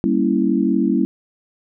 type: chord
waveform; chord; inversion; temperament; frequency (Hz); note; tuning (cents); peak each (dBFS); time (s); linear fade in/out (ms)
sine; G diminished seventh; none; equal; 196 / 233.1 / 277.2 / 329.6; G3 / Bb3 / Db4 / Fb4; 0 / 0 / 0 / 0; -20; 0.04-1.05; 0
effects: none